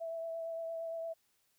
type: tone with vibrato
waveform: sine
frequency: 659.3 Hz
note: E5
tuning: in tune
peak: -37 dBFS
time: 0-1.14 s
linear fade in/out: 20 ms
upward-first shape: triangle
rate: 8.7 Hz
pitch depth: 19 cents each way
effects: white hiss -75 dBFS RMS until 1.58 s